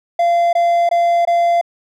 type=tone bursts; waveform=triangle; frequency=688 Hz; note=F5; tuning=26 cents flat; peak=-9 dBFS; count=4; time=0.19-1.613 s; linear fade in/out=5 ms; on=340 ms; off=21 ms; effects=none